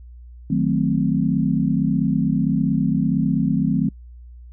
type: chord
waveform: sine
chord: D# diminished seventh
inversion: none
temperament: equal with one note detuned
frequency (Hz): 155.56 / 184.46 / 220 / 261.6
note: D#3 / F#3 / A3 / C4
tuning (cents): 0 / -5 / 0 / 0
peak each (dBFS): -22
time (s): 0.5-3.89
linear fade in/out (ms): 5
effects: noise-tail reverb RT60 0.1 s tail -26 dB re dry + added 60 Hz sine -38 dBFS peak until 4.52 s